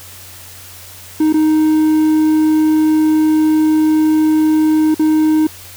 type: tone with dropouts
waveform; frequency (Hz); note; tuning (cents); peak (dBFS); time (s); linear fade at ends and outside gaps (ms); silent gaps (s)
triangle; 311.1; D#4; 0; -7; 1.2-5.47; 5; 1.327-1.34 / 4.945-4.994
effects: added 92 Hz sine -41 dBFS peak until 5.76 s + white hiss -36 dBFS RMS until 5.76 s